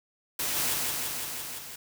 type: noise with echo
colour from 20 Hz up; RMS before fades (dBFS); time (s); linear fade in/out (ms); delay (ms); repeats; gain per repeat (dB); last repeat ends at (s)
white; -30; 0.39-0.74; 5; 170; 6; -2; 1.76
effects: none